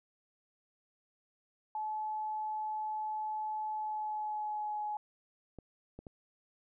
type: tone with pitch glide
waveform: sine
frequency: 860 to 842.3 Hz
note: A5 to G#5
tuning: -40 to +24 cents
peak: -34 dBFS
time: 1.75-4.97 s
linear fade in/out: 2 ms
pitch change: -36 cents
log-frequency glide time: 3.72-4.83 s
type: clicks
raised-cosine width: 2 ms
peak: -33 dBFS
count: 3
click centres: 5.587 / 5.99 / 6.068 s
effects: none